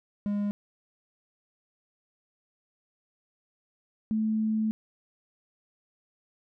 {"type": "tone pair in turn", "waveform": ["triangle", "sine"], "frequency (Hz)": [204.7, 218.1], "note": ["G#3", "A3"], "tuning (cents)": [-25, -15], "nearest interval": "minor second", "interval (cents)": 110, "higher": "second", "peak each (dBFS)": -24, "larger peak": "neither", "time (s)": [[0.26, 0.51], [4.11, 4.71]], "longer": "second", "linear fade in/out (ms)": 0, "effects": []}